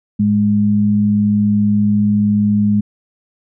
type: tone pair together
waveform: sine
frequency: 106.27 / 207.2 Hz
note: G#2 / G#3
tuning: +40 / -4 cents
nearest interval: octave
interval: 1156 cents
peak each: -19 / -11 dBFS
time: 0.19-2.81 s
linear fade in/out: 10 ms
effects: none